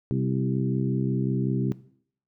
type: harmonic tone with a mistuned harmonic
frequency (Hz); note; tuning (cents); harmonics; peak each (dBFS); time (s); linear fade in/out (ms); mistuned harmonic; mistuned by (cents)
65.41; C2; 0; 2 / 3 / 4 / 5 / 6; -25 / -29 / -31 / -33 / -35; 0.11-1.72; 0; 5; +23
effects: noise-tail reverb RT60 0.6 s tail -18 dB re dry